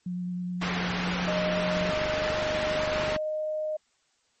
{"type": "tone with vibrato", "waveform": "sine", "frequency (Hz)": 179, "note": "F3", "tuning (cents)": 43, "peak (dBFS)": -29, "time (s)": [0.06, 1.91], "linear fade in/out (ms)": 5, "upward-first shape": "sine", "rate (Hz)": 9.5, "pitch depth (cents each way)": 12}
{"type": "low-pass noise", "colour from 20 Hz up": "white", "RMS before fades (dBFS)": -32, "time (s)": [0.61, 3.17], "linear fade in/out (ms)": 10, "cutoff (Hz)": 2300, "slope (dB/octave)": 12}
{"type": "tone", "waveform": "sine", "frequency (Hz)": 617, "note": "D#5", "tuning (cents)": -15, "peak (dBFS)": -27, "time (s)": [1.27, 3.77], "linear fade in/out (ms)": 10}
{"type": "click train", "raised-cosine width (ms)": 3, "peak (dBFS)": -24, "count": 35, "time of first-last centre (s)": [1.77, 3.163], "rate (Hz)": 24.4}
{"effects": ["white hiss -69 dBFS RMS until 4.4 s", "MP3 32 kbps"]}